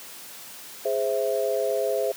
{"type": "chord", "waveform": "sine", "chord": "Ab augmented", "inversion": "none", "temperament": "equal", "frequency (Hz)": [415.3, 523.3, 659.3], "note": ["Ab4", "C5", "E5"], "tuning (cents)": [0, 0, 0], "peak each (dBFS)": [-27, -26, -27], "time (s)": [0.85, 2.12], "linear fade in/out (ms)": 5, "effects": ["white hiss -42 dBFS RMS until 2.16 s", "high-pass 150 Hz 12 dB/octave"]}